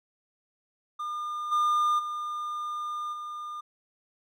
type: tone with level steps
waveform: triangle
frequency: 1208 Hz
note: D6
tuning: 48 cents sharp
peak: -29 / -20 / -29 / -33 dBFS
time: 0.99-3.61 s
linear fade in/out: 10 ms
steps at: 1.51 / 1.98 / 3.12 s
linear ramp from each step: 20 ms
effects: none